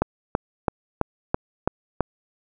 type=click train; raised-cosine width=1 ms; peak=-5 dBFS; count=7; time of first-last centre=0.02-2.007 s; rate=3.02 Hz; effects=none